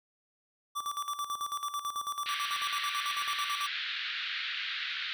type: tone with tremolo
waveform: square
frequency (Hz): 1164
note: D6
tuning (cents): -16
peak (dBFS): -32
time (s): 0.75-3.68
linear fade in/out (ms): 20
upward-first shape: square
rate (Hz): 9.1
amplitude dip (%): 70
type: band-pass noise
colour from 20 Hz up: white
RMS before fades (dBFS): -36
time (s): 2.26-5.13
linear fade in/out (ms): 0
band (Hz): 1400 to 4000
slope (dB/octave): 48
effects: none